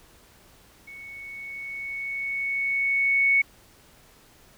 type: tone with level ramp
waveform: sine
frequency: 2217 Hz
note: C#7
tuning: in tune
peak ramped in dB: -40 to -16 dBFS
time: 0.87-3.42 s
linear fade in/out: 10 ms
effects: pink hiss -55 dBFS RMS until 4.57 s